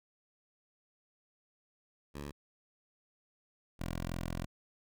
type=tone pair in turn; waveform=10% pulse; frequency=71.9 / 42.87 Hz; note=D2 / F1; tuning=-36 / -31 cents; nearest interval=major sixth; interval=895 cents; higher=first; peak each=-33 / -28 dBFS; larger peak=second; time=2.14-2.32 / 3.79-4.46 s; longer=second; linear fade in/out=20 ms; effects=none